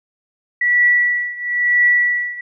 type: tone with tremolo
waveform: sine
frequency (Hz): 1949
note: B6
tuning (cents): -23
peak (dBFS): -9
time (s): 0.61-2.41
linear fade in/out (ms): 5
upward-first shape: triangle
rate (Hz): 1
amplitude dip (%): 90
effects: none